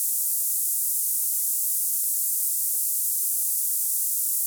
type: band-pass noise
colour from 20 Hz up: white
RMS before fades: -25 dBFS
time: 0-4.46 s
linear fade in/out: 0 ms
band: 8400 to 14000 Hz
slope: 24 dB/octave
effects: none